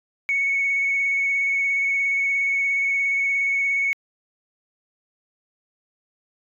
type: tone with vibrato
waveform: sine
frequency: 2217 Hz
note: C#7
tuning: in tune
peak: -18 dBFS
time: 0.29-3.93 s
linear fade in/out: 0 ms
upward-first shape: square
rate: 17 Hz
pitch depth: 12 cents each way
effects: tanh soft clip ceiling -14 dBFS